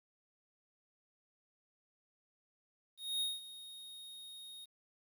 square tone with ADSR envelope, 3729 Hz, A#7, in tune, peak -33 dBFS, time 2.97-4.66 s, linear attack 240 ms, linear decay 190 ms, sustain -16 dB, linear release 20 ms, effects 11-bit

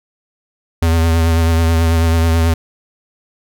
square tone with vibrato, 82.41 Hz, E2, in tune, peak -11 dBFS, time 0.82-2.54 s, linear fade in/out 5 ms, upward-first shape triangle, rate 9.2 Hz, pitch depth 35 cents each way, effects none

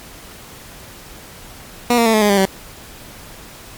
15% pulse tone with pitch steps, 241.4 / 232.4 / 223.7 / 215.3 / 207.3 / 199.51 / 192.04 Hz, B3 / A#3 / A3 / A3 / G#3 / G3 / G3, -39 / -5 / +29 / -37 / -3 / +31 / -35 cents, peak -5 dBFS, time 1.9-2.453 s, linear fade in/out 2 ms, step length 79 ms, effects pink hiss -38 dBFS RMS until 3.77 s + MP3 96 kbps

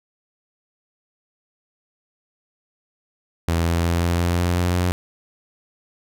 sawtooth tone with pitch steps, 83.7 / 84.48 / 85.26 / 86.05 / 86.85 / 87.66 / 88.47 / 89.29 Hz, E2 / E2 / F2 / F2 / F2 / F2 / F2 / F2, +27 / +43 / -41 / -25 / -9 / +7 / +23 / +39 cents, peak -14 dBFS, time 3.48-4.92 s, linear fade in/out 0 ms, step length 180 ms, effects none

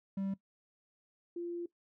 triangle / sine tone pair in turn, 194.8 / 345.3 Hz, G3 / F4, -11 / -20 cents, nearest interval minor seventh, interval 991 cents, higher second, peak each -31 / -36 dBFS, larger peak first, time 0.17-0.34 / 1.36-1.66 s, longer second, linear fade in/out 5 ms, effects noise-tail reverb RT60 0.1 s tail -18 dB re dry

